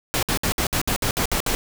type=noise bursts; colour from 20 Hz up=pink; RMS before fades=-22 dBFS; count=10; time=0.14-1.55 s; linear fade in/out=0 ms; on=87 ms; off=60 ms; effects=none